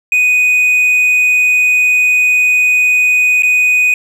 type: tone with dropouts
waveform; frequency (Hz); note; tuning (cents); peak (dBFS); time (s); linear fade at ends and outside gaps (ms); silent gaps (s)
triangle; 2489; D#7; 0; -6; 0.12-3.94; 2; 3.423-3.432
effects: none